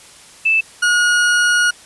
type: tone pair in turn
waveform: sine / 40% pulse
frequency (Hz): 2637 / 1443.7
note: E7 / F#6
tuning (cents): 0 / -43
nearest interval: minor seventh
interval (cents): 1043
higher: first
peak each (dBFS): -11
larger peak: neither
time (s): 0.45-0.61 / 0.82-1.71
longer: second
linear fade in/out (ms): 10
effects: white hiss -42 dBFS RMS until 1.85 s + resampled to 24000 Hz